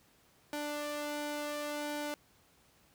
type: tone with flanger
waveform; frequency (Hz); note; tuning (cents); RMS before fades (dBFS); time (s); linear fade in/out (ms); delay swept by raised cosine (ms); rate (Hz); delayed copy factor
sawtooth; 295; D4; +8; -38; 0.53-2.14; 0; 1.3 to 2.06; 0.71; +0.6
effects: pink hiss -66 dBFS RMS until 2.94 s + high-pass 60 Hz 12 dB/octave